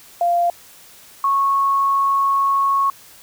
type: tone pair in turn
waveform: sine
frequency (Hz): 694 / 1101.7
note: F5 / C#6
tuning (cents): -11 / -11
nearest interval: minor sixth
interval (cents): 800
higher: second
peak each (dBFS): -14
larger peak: neither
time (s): 0.21-0.5 / 1.24-2.9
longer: second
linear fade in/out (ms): 2
effects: white hiss -45 dBFS RMS until 3.22 s